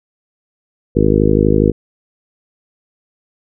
harmonic tone, 52.2 Hz, G#1, 10 cents sharp, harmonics 1 / 2 / 3 / 4 / 5 / 6 / 7 / 8 / 9, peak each -18 / -18 / -18 / -18 / -18 / -18 / -18 / -18 / -18 dBFS, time 0.95-1.72 s, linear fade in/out 20 ms, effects none

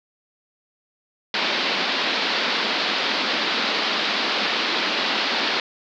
white band-pass noise, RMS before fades -23 dBFS, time 1.34-5.6 s, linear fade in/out 2 ms, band 190 to 4600 Hz, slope 48 dB/octave, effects none

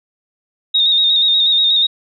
sine tone with vibrato, 3714 Hz, A#7, 7 cents flat, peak -10 dBFS, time 0.74-1.87 s, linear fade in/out 10 ms, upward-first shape square, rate 8.3 Hz, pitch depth 33 cents each way, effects none

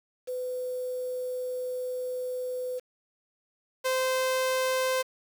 sine / sawtooth tone pair in turn, 503 / 518 Hz, B4 / C5, +32 / -17 cents, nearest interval minor second, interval 51 cents, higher second, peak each -30 / -21 dBFS, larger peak second, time 0.27-2.8 / 3.84-5.03 s, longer first, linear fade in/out 20 ms, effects 8-bit

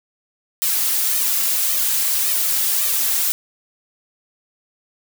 blue noise with flanger, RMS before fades -19 dBFS, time 0.62-3.32 s, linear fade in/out 0 ms, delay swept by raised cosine 1.6 to 3.8 ms, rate 1.8 Hz, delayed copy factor +0.9, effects none

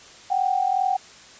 sine tone pair together, 741.5 / 784 Hz, F#5 / G5, +4 / 0 cents, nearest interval minor second, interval 96 cents, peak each -22 dBFS, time 0.3-0.97 s, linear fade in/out 10 ms, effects white hiss -46 dBFS RMS until 1.39 s + resampled to 16000 Hz

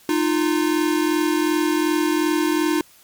square tone pair together, 306.5 / 349.2 Hz, D#4 / F4, -26 / 0 cents, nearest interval major second, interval 226 cents, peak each -20 / -22 dBFS, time 0.09-2.81 s, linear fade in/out 2 ms, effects white hiss -51 dBFS RMS until 3.03 s + MP3 96 kbps

